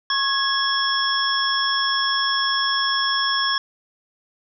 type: tone cluster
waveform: sine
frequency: 1092 / 1666 / 3343 / 5360 Hz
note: C#6 / G#6 / G#7 / E8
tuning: -26 / +5 / +11 / +28 cents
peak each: -24 dBFS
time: 0.1-3.58 s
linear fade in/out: 2 ms
effects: none